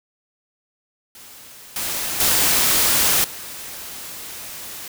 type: noise with level steps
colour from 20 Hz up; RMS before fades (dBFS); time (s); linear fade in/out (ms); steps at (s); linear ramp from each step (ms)
white; -42 / -25 / -17 / -34; 1.15-4.88; 2; 1.76 / 2.2 / 3.24; 2
effects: none